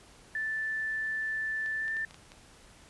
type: tone with pitch glide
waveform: sine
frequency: 1760 to 1780.5 Hz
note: A6 to A6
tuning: 0 to +20 cents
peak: -30 dBFS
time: 0.35-2.05 s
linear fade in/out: 2 ms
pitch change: +20 cents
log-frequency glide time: 1.77-1.91 s
type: clicks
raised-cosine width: 0.2 ms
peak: -31 dBFS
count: 6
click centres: 1.661 / 1.881 / 1.968 / 2.109 / 2.144 / 2.319 s
effects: pink hiss -56 dBFS RMS until 2.89 s + resampled to 24000 Hz